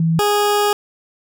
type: tone pair in turn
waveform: sine / 20% pulse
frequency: 163.6 / 413.4 Hz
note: E3 / G#4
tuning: -13 / -8 cents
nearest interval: octave + major third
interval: 1605 cents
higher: second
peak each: -13 / -9 dBFS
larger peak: second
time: 0-0.19 / 0.19-0.73 s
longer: second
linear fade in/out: 2 ms
effects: none